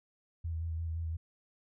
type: tone with vibrato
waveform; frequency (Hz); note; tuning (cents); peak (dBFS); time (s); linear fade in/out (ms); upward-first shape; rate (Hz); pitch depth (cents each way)
sine; 82; E2; -9; -33; 0.44-1.17; 10; square; 5.8; 24
effects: none